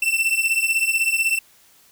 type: beating tone pair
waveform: 45% pulse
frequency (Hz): 2673 / 2689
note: E7 / E7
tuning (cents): +23 / +34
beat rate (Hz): 16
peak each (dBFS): -21 / -21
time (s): 0.02-1.39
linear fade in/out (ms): 5
effects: white hiss -54 dBFS RMS until 1.91 s